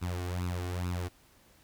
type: tone with flanger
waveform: sawtooth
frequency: 89.2 Hz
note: F2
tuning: 37 cents sharp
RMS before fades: -34 dBFS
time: 0.01-1.09 s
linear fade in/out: 20 ms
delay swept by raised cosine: 0.77 to 2.77 ms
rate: 2.3 Hz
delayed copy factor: +0.7
effects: pink hiss -62 dBFS RMS until 1.63 s